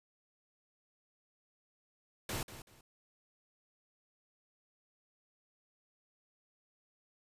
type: noise with echo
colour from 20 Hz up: pink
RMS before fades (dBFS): -38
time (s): 2.29-2.43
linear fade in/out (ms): 2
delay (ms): 190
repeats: 2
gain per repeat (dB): -12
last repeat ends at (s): 2.81
effects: resampled to 32000 Hz